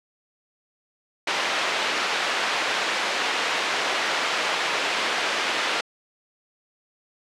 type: band-pass noise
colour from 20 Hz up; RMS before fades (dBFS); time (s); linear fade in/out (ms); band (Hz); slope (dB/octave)
white; -25; 1.27-5.81; 5; 410 to 2900; 12
effects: low-pass 8000 Hz 12 dB/octave